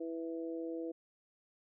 harmonic tone, 164.81 Hz, E3, in tune, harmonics 2 / 3 / 4, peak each -39 / -42 / -51 dBFS, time 0-0.92 s, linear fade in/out 10 ms, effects none

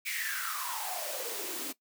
white noise with high-pass filter sweep, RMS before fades -36 dBFS, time 0.05-1.73 s, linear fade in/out 20 ms, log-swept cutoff 2300 to 260 Hz, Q 8.4, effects noise-tail reverb RT60 0.1 s tail -18 dB re dry

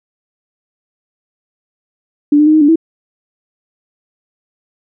sine tone with pitch steps, 292.5 / 300.3 / 308.4 / 312.1 / 290.2 / 325.5 Hz, D4 / D4 / D#4 / D#4 / D4 / E4, -7 / +39 / -15 / +5 / -21 / -22 cents, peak -5 dBFS, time 2.32-2.758 s, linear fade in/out 5 ms, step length 73 ms, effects none

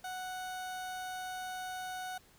30% pulse tone, 740 Hz, F#5, in tune, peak -36 dBFS, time 0.04-2.18 s, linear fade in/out 5 ms, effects pink hiss -63 dBFS RMS until 2.38 s

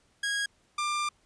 sawtooth tone pair in turn, 1643 / 1191.4 Hz, G#6 / D6, -19 / +24 cents, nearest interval tritone, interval 557 cents, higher first, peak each -24 dBFS, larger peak neither, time 0.23-0.46 / 0.78-1.09 s, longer second, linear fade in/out 5 ms, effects pink hiss -67 dBFS RMS until 1.25 s + resampled to 22050 Hz

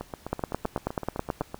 two click trains, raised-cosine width 1 ms, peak -12 / -19 dBFS, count 11 / 13, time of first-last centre 0.33-1.41 / 0.01-1.545 s, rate 9.26 / 7.82 Hz, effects pink hiss -54 dBFS RMS until 1.59 s

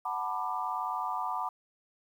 sine chord, B minor seventh, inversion second, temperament just, 740.8 / 889 / 987.8 / 1185.3 Hz, F#5 / A5 / B5 / D6, +2 / +18 / 0 / +16 cents, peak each -37 / -37 / -35 / -36 dBFS, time 0.05-1.49 s, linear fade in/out 5 ms, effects 10-bit

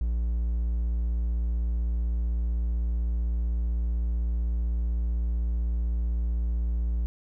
triangle tone, 57.9 Hz, A#1, 11 cents flat, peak -22 dBFS, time 0.01-7.06 s, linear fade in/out 0 ms, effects none

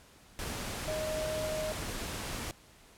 sine tone in noise, 622.3 Hz, D#5, in tune, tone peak -33 dBFS, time 0.88-1.72 s, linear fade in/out 0 ms, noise pink, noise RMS -38 dBFS, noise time 0.39-2.51 s, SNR +2 dB, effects pink hiss -58 dBFS RMS until 2.97 s + low-pass 12000 Hz 12 dB/octave

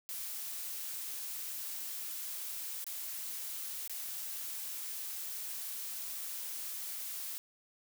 blue noise with dropouts, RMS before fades -41 dBFS, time 0.09-7.38 s, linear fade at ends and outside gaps 0 ms, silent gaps 2.842-2.866 / 3.876-3.896 s, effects none

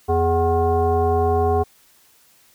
sine tone with frequency modulation, 415.3 Hz, G#4, in tune, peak -15 dBFS, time 0.08-1.64 s, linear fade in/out 20 ms, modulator 330 Hz, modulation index 1.3, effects white hiss -55 dBFS RMS until 2.54 s

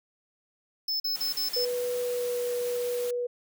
square tone bursts, 5250 Hz, E8, 8 cents flat, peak -27 dBFS, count 5, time 0.88-1.652 s, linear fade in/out 5 ms, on 120 ms, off 43 ms
white high-pass noise, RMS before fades -41 dBFS, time 1.15-3.11 s, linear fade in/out 5 ms, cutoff 120 Hz, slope 48 dB/octave
sine tone with pitch glide, 491.1 to 487.1 Hz, B4 to B4, -10 to -24 cents, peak -27 dBFS, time 1.56-3.27 s, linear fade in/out 10 ms, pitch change -14 cents, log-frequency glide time 2-2.38 s
effects none

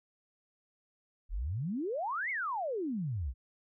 sine exponential two-way sweep, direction up then down, 36.71 to 2231 to 55.8 Hz, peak -32 dBFS, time 1.29-3.34 s, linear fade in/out 50 ms, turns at 2.3 s, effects none

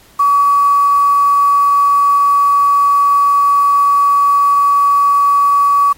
sine tone with quantisation, 1137 Hz, C#6, 44 cents sharp, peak -7 dBFS, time 0.19-5.93 s, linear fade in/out 10 ms, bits 5, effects pink hiss -45 dBFS RMS until 5.97 s + MP3 64 kbps

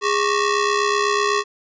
sawtooth ring-modulated tone, 754 Hz, F#5, 32 cents sharp, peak -10 dBFS, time 0.01-1.44 s, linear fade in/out 50 ms, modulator 343 Hz, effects resampled to 16000 Hz

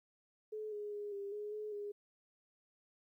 sine tone with pitch steps, 429.5 / 415.8 / 413 / 400 / 417.6 / 424.9 / 410.9 Hz, A4 / G#4 / G#4 / G4 / G#4 / G#4 / G#4, -42 / +2 / -10 / +35 / +10 / +40 / -18 cents, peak -40 dBFS, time 0.52-1.92 s, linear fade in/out 10 ms, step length 200 ms, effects 13-bit

